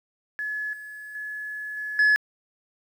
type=tone with level steps; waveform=sine; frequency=1705 Hz; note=G#6; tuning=45 cents sharp; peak=-27 / -37 / -31 / -29 / -13 dBFS; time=0.39-2.16 s; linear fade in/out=0 ms; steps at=0.73 / 1.15 / 1.77 / 1.99 s; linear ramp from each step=2 ms; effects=tanh soft clip ceiling -15 dBFS + 9-bit